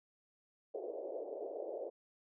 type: band-pass noise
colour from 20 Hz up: pink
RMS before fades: -43 dBFS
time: 0.74-1.9 s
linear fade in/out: 10 ms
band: 380 to 640 Hz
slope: 48 dB/octave
effects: none